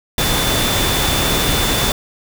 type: tone in noise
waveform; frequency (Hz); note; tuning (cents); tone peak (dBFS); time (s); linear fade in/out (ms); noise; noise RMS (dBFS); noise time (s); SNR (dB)
sine; 3520; A7; 0; -22; 0.18-1.92; 2; pink; -17; 0.18-1.92; -8
effects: none